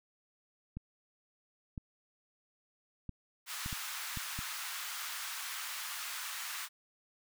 clicks, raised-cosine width 5 ms, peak -28 dBFS, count 7, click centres 0.77 / 1.778 / 3.093 / 3.661 / 3.728 / 4.173 / 4.39 s
pink high-pass noise, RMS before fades -41 dBFS, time 3.46-6.69 s, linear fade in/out 50 ms, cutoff 1100 Hz, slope 24 dB/octave
effects none

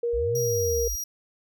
sine tone with pitch glide, 472.5 to 467.9 Hz, A#4 to A#4, +23 to +6 cents, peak -23 dBFS, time 0.03-0.88 s, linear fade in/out 5 ms, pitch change -17 cents, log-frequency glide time 0.61-0.7 s
sine linear two-way sweep, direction up then down, 47.48 to 130.81 to 47.48 Hz, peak -29 dBFS, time 0.13-0.96 s, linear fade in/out 10 ms, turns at 0.37 s
sawtooth tone, 5720 Hz, F8, 41 cents sharp, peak -27 dBFS, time 0.35-1.04 s, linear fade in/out 5 ms
effects none

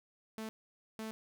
sawtooth tone bursts at uneven times, 220 Hz, A3, in tune, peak -36 dBFS, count 2, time 0.38-0.49 / 0.99-1.11 s, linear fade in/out 0 ms, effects none

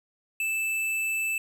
sine tone with hard clipping, 2637 Hz, E7, in tune, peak -27 dBFS, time 0.4-1.38 s, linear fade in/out 2 ms, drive 13 dB, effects none

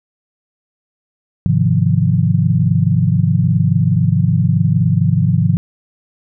sine chord, F minor seventh, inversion first, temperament equal, 103.83 / 130.81 / 155.56 / 174.61 Hz, Ab2 / C3 / Eb3 / F3, 0 / 0 / 0 / 0 cents, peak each -16 dBFS, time 1.46-5.57 s, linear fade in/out 0 ms, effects none

